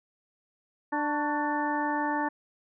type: harmonic tone with a mistuned harmonic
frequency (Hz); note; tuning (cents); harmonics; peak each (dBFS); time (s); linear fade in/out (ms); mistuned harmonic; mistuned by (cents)
295.6; D4; +11; 1 / 2 / 3 / 4 / 5 / 6; -31 / -37 / -29 / -38 / -39 / -35; 0.92-2.29; 10; 4; -81
effects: none